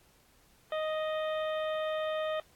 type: harmonic tone with a mistuned harmonic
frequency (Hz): 623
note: D#5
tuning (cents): +2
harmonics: 1 / 2 / 3 / 4 / 5 / 6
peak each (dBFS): -31 / -39 / -43 / -49 / -47 / -49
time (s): 0.72-2.4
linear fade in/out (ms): 2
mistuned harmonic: 6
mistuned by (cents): -56
effects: pink hiss -64 dBFS RMS until 2.55 s + AAC 64 kbps